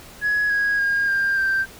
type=tone with pitch steps; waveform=sine; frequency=1678 / 1650.1 / 1622.7 / 1595.8 / 1569.3 Hz; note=G#6 / G#6 / G#6 / G6 / G6; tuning=+17 / -12 / -41 / +30 / +1 cents; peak=-16 dBFS; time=0.21-1.66 s; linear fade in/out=50 ms; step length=290 ms; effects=tanh soft clip ceiling -15 dBFS + pink hiss -43 dBFS RMS until 1.79 s